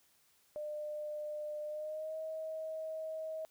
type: tone with pitch glide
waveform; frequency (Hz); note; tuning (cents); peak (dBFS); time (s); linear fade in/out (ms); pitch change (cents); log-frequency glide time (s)
sine; 601 to 634.5; D5 to D#5; +40 to +34; -38; 0.56-3.45; 0; +94; 1.66-2.17
effects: white hiss -70 dBFS RMS until 3.5 s